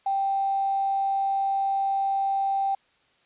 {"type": "tone with quantisation", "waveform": "sine", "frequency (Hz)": 784, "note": "G5", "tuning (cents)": 0, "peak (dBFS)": -22, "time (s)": [0.06, 2.75], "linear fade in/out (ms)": 5, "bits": 8, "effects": ["white hiss -64 dBFS RMS until 3.25 s", "resampled to 8000 Hz"]}